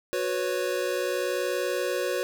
square chord, F# suspended fourth, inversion none, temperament equal with one note detuned, 366.6 / 493.9 / 554.4 Hz, F#4 / B4 / C#5, -16 / 0 / 0 cents, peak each -31 dBFS, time 0.13-2.23 s, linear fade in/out 0 ms, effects none

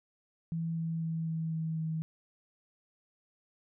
sine tone with pitch steps, 164.81 / 163.77 / 162.73 / 161.7 / 160.67 / 159.66 Hz, E3 / E3 / E3 / E3 / E3 / D#3, 0 / -11 / -22 / -33 / -44 / +45 cents, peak -31 dBFS, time 0.52-2.02 s, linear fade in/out 0 ms, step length 250 ms, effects none

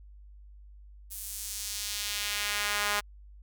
sawtooth tone with high-pass filter sweep, 206.1 Hz, G#3, 13 cents flat, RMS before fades -33 dBFS, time 1.1-3.01 s, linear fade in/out 20 ms, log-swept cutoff 11000 to 1100 Hz, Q 0.96, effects added 50 Hz sine -48 dBFS peak until 3.42 s

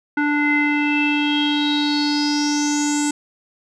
square tone with low-pass filter sweep, 293.7 Hz, D4, in tune, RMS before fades -19 dBFS, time 0.17-3.11 s, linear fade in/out 5 ms, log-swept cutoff 1700 to 7900 Hz, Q 8.1, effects none

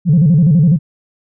sine tone with vibrato, 160 Hz, D#3, 49 cents sharp, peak -5 dBFS, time 0.05-0.79 s, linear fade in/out 50 ms, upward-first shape square, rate 12 Hz, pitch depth 170 cents each way, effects tanh soft clip ceiling -3 dBFS

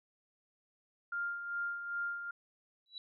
sine tone with tremolo, 1400 Hz, F6, 4 cents sharp, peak -33 dBFS, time 1.12-2.31 s, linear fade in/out 5 ms, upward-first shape sine, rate 2.5 Hz, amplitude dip 55%
sine tone with exponential growth, 3927 Hz, B7, 11 cents flat, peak -38 dBFS, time 2.86-2.98 s, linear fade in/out 1 ms, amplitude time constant 25 ms
effects none

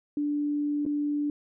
sine tone with dropouts, 292.8 Hz, D4, 5 cents flat, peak -25 dBFS, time 0.17-1.3 s, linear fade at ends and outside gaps 2 ms, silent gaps 0.853-0.862 s, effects none

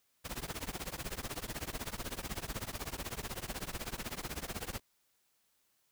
pink noise with tremolo, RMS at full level -37 dBFS, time 0.24-4.8 s, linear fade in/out 20 ms, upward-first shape triangle, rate 16 Hz, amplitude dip 100%, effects white hiss -75 dBFS RMS until 5.91 s

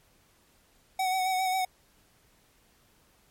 square tone with vibrato, 749 Hz, F#5, 21 cents sharp, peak -26 dBFS, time 0.99-1.65 s, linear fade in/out 5 ms, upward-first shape sine, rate 7.4 Hz, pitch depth 29 cents each way, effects pink hiss -64 dBFS RMS until 3.3 s + MP3 64 kbps

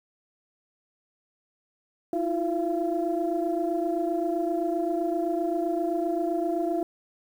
sine tone cluster, 322.6 / 350.3 / 682 Hz, E4 / F4 / F5, -37 / +5 / -41 cents, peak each -28 dBFS, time 2.13-6.83 s, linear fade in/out 2 ms, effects tanh soft clip ceiling -16 dBFS + 9-bit

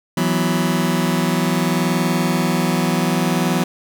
sawtooth chord, E suspended second, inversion none, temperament just, 164.81 / 185.42 / 247.2 Hz, E3 / F#3 / B3, 0 / +4 / +2 cents, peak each -16 / -16 / -17 dBFS, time 0.17-3.64 s, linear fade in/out 5 ms, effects none

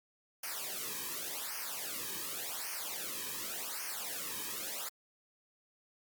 white noise with flanger, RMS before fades -40 dBFS, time 0.43-4.89 s, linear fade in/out 5 ms, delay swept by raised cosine 0.26 to 1.46 ms, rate 0.88 Hz, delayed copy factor -0.95, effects Opus 48 kbps

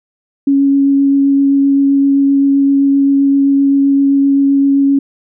sine tone with vibrato, 277.2 Hz, C#4, in tune, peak -7 dBFS, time 0.47-4.99 s, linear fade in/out 5 ms, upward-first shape triangle, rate 7.7 Hz, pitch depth 10 cents each way, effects none

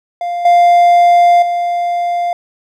triangle tone with level steps, 698.5 Hz, F5, in tune, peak -14 / -3 / -11 dBFS, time 0.21-2.33 s, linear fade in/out 2 ms, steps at 0.45 / 1.42 s, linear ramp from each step 5 ms, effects none

